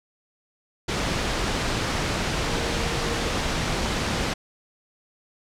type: tone in noise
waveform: sine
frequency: 466.2 Hz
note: A#4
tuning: in tune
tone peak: -33 dBFS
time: 2.51-3.31 s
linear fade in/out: 10 ms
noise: pink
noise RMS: -25 dBFS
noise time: 0.88-4.34 s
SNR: -11 dB
effects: low-pass 6000 Hz 12 dB/octave